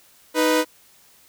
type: tone pair together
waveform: sawtooth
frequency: 311.1 / 493.9 Hz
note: D#4 / B4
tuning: 0 / 0 cents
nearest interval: minor sixth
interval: 800 cents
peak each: -16 / -15 dBFS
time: 0.34-0.65 s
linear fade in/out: 50 ms
effects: white hiss -54 dBFS RMS until 1.28 s